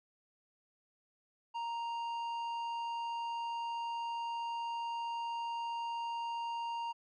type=tone with tanh clipping; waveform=triangle; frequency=932.3 Hz; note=A#5; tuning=in tune; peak=-37 dBFS; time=1.54-6.93 s; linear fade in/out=20 ms; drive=13 dB; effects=MP3 96 kbps